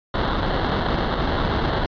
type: noise with sample-and-hold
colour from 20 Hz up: pink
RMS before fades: -22 dBFS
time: 0.14-1.86 s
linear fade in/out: 2 ms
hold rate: 2450 Hz
effects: resampled to 11025 Hz